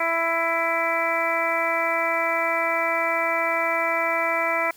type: harmonic tone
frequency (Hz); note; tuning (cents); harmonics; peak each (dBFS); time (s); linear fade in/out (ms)
332.2; E4; +13; 1 / 2 / 3 / 4 / 5 / 6 / 7; -36 / -26 / -28 / -28 / -36 / -27 / -27; 0-4.71; 5
effects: white hiss -51 dBFS RMS until 4.76 s